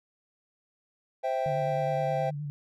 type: chord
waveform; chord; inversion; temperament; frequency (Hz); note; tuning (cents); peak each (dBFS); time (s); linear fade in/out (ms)
triangle; C major; none; equal; 523.3 / 659.3 / 784; C5 / E5 / G5; 0 / 0 / 0; -29; 1.23-2.31; 20
type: tone with vibrato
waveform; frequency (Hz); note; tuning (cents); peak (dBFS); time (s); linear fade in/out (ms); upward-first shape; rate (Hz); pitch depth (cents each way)
sine; 146.83; D3; 0; -32; 1.46-2.5; 0; square; 9.6; 34
effects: none